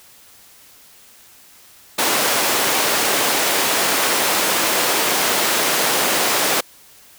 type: high-pass noise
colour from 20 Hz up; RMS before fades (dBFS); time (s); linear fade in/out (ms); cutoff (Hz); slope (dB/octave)
pink; -18; 1.98-6.61; 10; 410; 12
effects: white hiss -47 dBFS RMS until 7.18 s